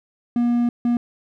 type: tone bursts at uneven times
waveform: triangle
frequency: 239.2 Hz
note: A#3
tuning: 45 cents sharp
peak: -14 dBFS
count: 2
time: 0.36-0.69 / 0.85-0.97 s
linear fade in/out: 2 ms
effects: none